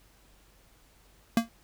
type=tone with exponential decay; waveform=square; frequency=230 Hz; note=A#3; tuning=23 cents flat; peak=-17 dBFS; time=1.37-1.49 s; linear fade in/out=2 ms; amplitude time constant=24 ms; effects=added 47 Hz sine -62 dBFS peak until 1.63 s + pink hiss -62 dBFS RMS until 1.63 s